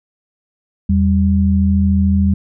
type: tone pair together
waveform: sine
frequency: 82.41 / 196.01 Hz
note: E2 / G3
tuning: 0 / 0 cents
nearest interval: octave + minor third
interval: 1500 cents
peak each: -13 dBFS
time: 0.89-2.34 s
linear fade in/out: 5 ms
effects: none